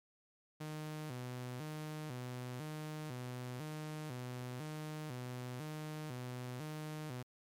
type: tone with vibrato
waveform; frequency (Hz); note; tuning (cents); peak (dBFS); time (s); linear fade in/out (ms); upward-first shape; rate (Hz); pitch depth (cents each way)
sawtooth; 138.59; C#3; 0; -38; 0.6-7.23; 10; square; 1; 180
effects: MP3 96 kbps